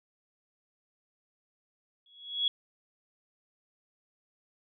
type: tone with exponential growth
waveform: sine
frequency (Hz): 3349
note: G#7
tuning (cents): +14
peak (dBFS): -22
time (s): 2.06-2.48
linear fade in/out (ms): 2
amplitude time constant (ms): 91
effects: none